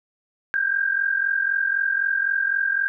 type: tone pair together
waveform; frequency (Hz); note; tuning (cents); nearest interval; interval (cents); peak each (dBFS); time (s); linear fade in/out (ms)
sine; 1563 / 1606.9; G6 / G6; -6 / +42; unison; 48; -24 / -21; 0.54-2.88; 0
effects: none